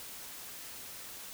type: silence
effects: white hiss -46 dBFS RMS until 1.33 s